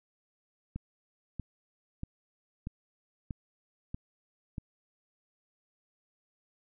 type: click train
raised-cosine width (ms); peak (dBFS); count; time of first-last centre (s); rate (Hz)
5; -24; 7; 0.76-4.582; 1.57
effects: none